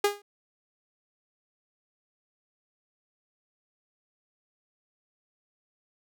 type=tone with exponential decay; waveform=sawtooth; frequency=408.6 Hz; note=G#4; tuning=28 cents flat; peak=-14 dBFS; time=0.04-0.22 s; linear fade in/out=5 ms; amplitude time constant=39 ms; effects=none